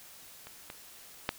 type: clicks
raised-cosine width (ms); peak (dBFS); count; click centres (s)
0.3; -29 / -25 / -12; 3; 0.47 / 0.701 / 1.291
effects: white hiss -52 dBFS RMS until 1.38 s